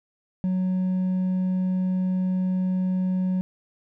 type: tone with hard clipping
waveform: sine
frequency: 185 Hz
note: F#3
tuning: in tune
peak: -22 dBFS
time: 0.44-3.41 s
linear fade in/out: 0 ms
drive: 2 dB
effects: none